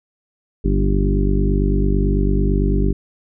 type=harmonic tone with a mistuned harmonic; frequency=49 Hz; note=G1; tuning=in tune; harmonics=1 / 2 / 3 / 4 / 5 / 6 / 7 / 8; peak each=-16 / -25 / -23 / -23 / -29 / -25 / -29 / -25 dBFS; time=0.64-2.93 s; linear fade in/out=10 ms; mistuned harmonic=5; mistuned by=-22 cents; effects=none